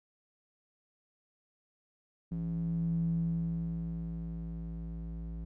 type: tone with band-pass filter sweep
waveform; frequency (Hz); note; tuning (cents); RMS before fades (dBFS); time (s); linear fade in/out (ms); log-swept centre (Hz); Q
square; 55.8; A1; +25; -35; 2.31-5.45; 10; 190 to 110; 6.7
effects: none